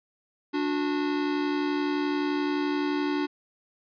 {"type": "tone pair together", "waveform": "square", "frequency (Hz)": [292.6, 364.2], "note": ["D4", "F#4"], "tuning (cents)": [-6, -27], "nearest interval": "major third", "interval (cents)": 379, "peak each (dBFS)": [-27, -31], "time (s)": [0.53, 3.27], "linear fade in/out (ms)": 20, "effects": ["resampled to 11025 Hz"]}